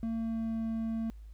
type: tone with pitch glide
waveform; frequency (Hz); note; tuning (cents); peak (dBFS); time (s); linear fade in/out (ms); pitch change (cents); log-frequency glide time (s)
triangle; 226.7 to 224.9; A#3 to A3; -48 to +38; -29; 0.03-1.1; 0; -14; 0.17-0.49
effects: added 53 Hz sine -45 dBFS peak until 1.33 s + pink hiss -72 dBFS RMS until 1.33 s